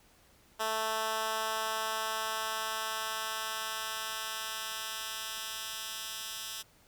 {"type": "tone with high-pass filter sweep", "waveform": "10% pulse", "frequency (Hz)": 220, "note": "A3", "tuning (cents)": 0, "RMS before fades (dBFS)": -36, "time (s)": [0.59, 6.63], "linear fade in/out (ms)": 20, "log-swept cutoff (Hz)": [650, 3300], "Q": 0.74, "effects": ["pink hiss -63 dBFS RMS until 6.87 s"]}